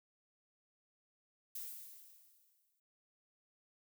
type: noise with exponential decay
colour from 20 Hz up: violet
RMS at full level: -43 dBFS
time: 1.55-2.8 s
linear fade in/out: 5 ms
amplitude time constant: 270 ms
effects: noise-tail reverb RT60 0.6 s tail -24 dB re dry